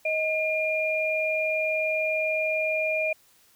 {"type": "tone pair together", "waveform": "sine", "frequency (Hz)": [628.9, 2409], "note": ["D#5", "D7"], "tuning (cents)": [18, 43], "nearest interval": "octave + major seventh", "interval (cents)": 2325, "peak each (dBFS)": -26, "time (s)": [0.05, 3.13], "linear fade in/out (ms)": 5, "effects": ["white hiss -60 dBFS RMS until 3.55 s"]}